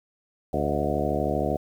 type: harmonic tone with a mistuned harmonic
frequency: 73 Hz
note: D2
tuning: 10 cents flat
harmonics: 1 / 2 / 3 / 4 / 5 / 6 / 7 / 8 / 9 / 10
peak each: -32 / -32 / -32 / -32 / -32 / -32 / -32 / -32 / -32 / -32 dBFS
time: 0.53-1.57 s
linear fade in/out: 5 ms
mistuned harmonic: 8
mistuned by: +57 cents
effects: 9-bit